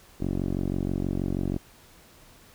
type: tone with low-pass filter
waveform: 10% pulse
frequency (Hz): 46.25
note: F#1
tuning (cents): 0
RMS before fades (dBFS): -28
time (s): 0.2-1.58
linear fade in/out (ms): 10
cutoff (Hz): 390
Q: 2
effects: pink hiss -54 dBFS RMS until 2.54 s